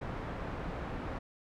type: low-pass noise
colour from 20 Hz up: pink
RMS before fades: -39 dBFS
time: 0.01-1.19 s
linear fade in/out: 10 ms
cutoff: 1500 Hz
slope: 12 dB/octave
effects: none